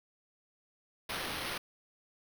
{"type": "noise with sample-and-hold", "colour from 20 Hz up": "white", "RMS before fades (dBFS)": -38, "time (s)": [1.09, 1.58], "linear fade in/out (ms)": 5, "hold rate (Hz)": 7350, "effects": []}